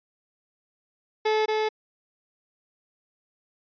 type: tone with echo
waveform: 30% pulse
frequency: 432.5 Hz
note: A4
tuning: 30 cents flat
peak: -18 dBFS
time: 1.25-1.46 s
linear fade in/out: 10 ms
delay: 230 ms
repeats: 1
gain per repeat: -2 dB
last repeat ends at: 1.69 s
effects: resampled to 11025 Hz